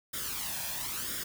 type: noise with flanger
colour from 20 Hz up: white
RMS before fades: -36 dBFS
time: 0.13-1.24 s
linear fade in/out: 10 ms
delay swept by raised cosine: 0.57 to 1.22 ms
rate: 0.99 Hz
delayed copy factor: +0.65
effects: none